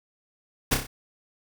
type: noise with echo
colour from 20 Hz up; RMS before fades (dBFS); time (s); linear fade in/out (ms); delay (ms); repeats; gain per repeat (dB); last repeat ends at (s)
pink; -21; 0.71-0.75; 10; 30; 4; -5; 0.87
effects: none

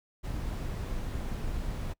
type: noise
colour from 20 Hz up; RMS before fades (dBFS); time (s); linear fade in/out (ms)
brown; -34; 0.23-1.94; 20
effects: noise-tail reverb RT60 0.1 s tail -25 dB re dry

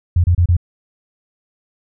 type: tone bursts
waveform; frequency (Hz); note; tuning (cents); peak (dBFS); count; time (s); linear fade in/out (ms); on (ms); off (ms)
sine; 87.31; F2; 0; -9; 4; 0.16-0.567; 5; 80; 29
effects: none

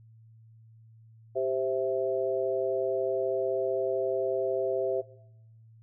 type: chord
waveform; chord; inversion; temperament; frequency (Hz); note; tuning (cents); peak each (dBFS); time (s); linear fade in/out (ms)
sine; C major; second; equal; 392 / 523.3 / 659.3; G4 / C5 / E5; 0 / 0 / 0; -30; 1.35-5.02; 20
effects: noise-tail reverb RT60 0.8 s tail -20 dB re dry + added 112 Hz sine -52 dBFS peak until 5.82 s

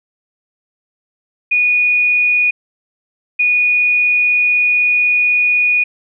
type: tone pair in turn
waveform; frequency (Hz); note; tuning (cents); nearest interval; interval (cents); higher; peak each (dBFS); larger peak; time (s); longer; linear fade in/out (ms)
sine; 2461 / 2461; D#7 / D#7; -20 / -20; unison; 0; neither; -10; neither; 1.51-2.51 / 3.39-5.84; second; 10
effects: none

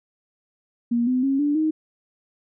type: tone with pitch steps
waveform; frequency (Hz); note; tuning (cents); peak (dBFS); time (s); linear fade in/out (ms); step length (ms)
sine; 236.8 / 253.8 / 272 / 291.5 / 312.5; A#3 / B3 / C#4 / D4 / D#4; +27 / +47 / -33 / -13 / +8; -18; 0.91-1.71; 10; 160
effects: none

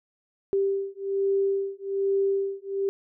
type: beating tone pair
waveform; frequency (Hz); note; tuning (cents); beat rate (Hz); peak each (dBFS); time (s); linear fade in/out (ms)
sine; 392.3 / 393.5; G4 / G4; +1 / +7; 1.2; -26; 0.53-2.89; 0
effects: none

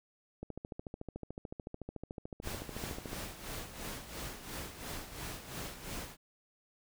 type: click train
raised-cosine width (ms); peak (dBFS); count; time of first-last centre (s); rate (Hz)
2; -28; 38; 0.43-3.131; 13.7
type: noise with tremolo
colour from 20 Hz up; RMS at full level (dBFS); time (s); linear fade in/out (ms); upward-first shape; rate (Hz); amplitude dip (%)
pink; -41; 2.42-6.17; 50; sine; 2.9; 65
effects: none

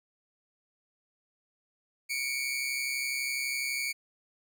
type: tone pair together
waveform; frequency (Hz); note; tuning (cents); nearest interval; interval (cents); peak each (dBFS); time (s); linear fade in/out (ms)
sawtooth; 2224 / 2356; C#7 / D7; +5 / +5; minor second; 100; -29 / -31; 2.09-3.93; 20
effects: none

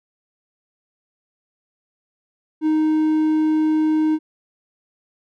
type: tone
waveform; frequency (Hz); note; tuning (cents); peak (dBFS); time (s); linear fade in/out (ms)
triangle; 311.1; D#4; 0; -13; 2.61-4.19; 50
effects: none

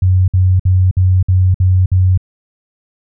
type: tone bursts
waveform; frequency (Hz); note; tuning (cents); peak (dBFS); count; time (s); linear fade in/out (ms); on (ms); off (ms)
sine; 92.5; F#2; 0; -7; 7; 0.02-2.176; 5; 260; 56
effects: none

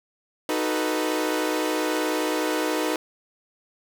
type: chord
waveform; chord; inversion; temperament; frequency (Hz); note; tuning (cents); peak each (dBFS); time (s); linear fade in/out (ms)
sawtooth; B dominant seventh; first; equal; 311.1 / 370 / 440 / 493.9; D#4 / F#4 / A4 / B4; 0 / 0 / 0 / 0; -22 / -27 / -27 / -25; 0.49-2.96; 2
effects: none

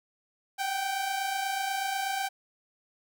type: tone pair together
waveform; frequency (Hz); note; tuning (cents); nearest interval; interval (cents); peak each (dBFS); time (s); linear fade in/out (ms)
sawtooth; 755.8 / 784; F#5 / G5; +37 / 0; minor second; 63; -32 / -26; 0.58-2.29; 20
effects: none

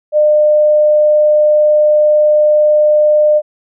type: tone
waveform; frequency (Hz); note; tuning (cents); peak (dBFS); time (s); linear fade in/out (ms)
sine; 603; D5; +46; -6; 0.12-3.42; 50
effects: none

